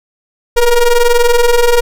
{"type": "ring-modulated tone", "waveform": "square", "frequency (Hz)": 235.6, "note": "A#3", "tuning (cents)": 19, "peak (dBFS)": -4, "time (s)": [0.56, 1.81], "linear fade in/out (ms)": 10, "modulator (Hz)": 246, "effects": []}